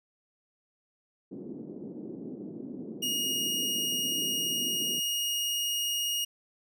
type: band-pass noise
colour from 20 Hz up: pink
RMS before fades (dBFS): -41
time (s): 1.31-5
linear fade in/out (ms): 10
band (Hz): 210 to 360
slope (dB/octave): 24
type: tone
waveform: sawtooth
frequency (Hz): 2867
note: F7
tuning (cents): +45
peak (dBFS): -25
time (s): 3.02-6.25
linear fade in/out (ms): 10
effects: none